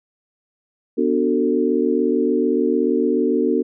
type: chord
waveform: sine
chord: B minor seventh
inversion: none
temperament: equal with one note detuned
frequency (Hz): 246.9 / 293.7 / 370 / 447.4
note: B3 / D4 / F#4 / A4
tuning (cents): 0 / 0 / 0 / +29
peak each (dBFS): -21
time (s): 0.97-3.63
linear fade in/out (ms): 20
effects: none